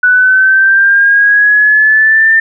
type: linear sweep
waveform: sine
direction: up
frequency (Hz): 1480 to 1800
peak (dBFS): -4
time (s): 0.03-2.4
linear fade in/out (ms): 5
effects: none